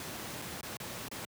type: noise with dropouts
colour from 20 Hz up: pink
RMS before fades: -41 dBFS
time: 0-1.25 s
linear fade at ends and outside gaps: 1 ms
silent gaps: 0.417-0.421 / 0.61-0.63 / 0.769-0.801 / 1.083-1.114 s
effects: high-pass 100 Hz 12 dB/octave